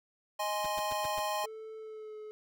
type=chord; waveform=square; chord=Ab major; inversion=second; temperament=equal; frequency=622.3 / 830.6 / 1046.5 Hz; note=Eb5 / Ab5 / C6; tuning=0 / 0 / 0 cents; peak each=-37 / -36 / -37 dBFS; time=0.39-1.46 s; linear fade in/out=10 ms
type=noise bursts; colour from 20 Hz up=pink; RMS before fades=-43 dBFS; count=5; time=0.64-1.195 s; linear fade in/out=5 ms; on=23 ms; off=110 ms
type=tone with pitch glide; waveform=triangle; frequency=439.2 to 427.9 Hz; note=A4 to A4; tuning=-3 to -48 cents; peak=-40 dBFS; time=1.44-2.31 s; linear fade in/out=0 ms; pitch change=-45 cents; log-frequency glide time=1.77-2.17 s
effects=none